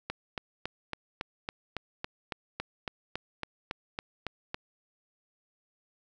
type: click train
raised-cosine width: 0.3 ms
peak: -17 dBFS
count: 17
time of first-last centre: 0.1-4.544 s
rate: 3.6 Hz
effects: none